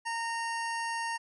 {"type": "tone", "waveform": "25% pulse", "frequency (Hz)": 922, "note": "A#5", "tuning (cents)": -19, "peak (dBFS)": -28, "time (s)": [0.05, 1.18], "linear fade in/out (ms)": 20, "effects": ["resampled to 24000 Hz"]}